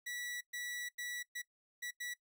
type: tone bursts at uneven times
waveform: sawtooth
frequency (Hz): 1948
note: B6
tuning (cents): -24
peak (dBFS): -37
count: 6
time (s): 0.06-0.41 / 0.53-0.89 / 0.98-1.23 / 1.35-1.42 / 1.82-1.91 / 2-2.14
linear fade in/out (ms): 10
effects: noise-tail reverb RT60 0.1 s tail -19 dB re dry